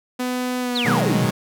sawtooth tone with pitch glide, 250.3 to 239.5 Hz, B3 to A#3, +23 to +47 cents, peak -18 dBFS, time 0.19-1.01 s, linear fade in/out 10 ms, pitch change -76 cents, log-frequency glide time 0.6-0.88 s
sine exponential sweep, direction down, 4600 to 101.5 Hz, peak -21 dBFS, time 0.75-1.26 s, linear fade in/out 10 ms
sawtooth chord, G# minor seventh, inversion first, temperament equal, 123.47 / 155.56 / 185 / 207.7 Hz, B2 / D#3 / F#3 / G#3, 0 / 0 / 0 / 0 cents, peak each -20 dBFS, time 0.85-1.31 s, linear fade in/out 10 ms
effects none

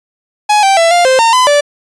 45% pulse tone with pitch steps, 839 / 780 / 667 / 700 / 521 / 914 / 1011 / 582 Hz, G#5 / G5 / E5 / F5 / C5 / A#5 / B5 / D5, +17 / -9 / +20 / +4 / -7 / -34 / +40 / -16 cents, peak -6 dBFS, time 0.49-1.61 s, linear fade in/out 10 ms, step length 140 ms, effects resampled to 22050 Hz

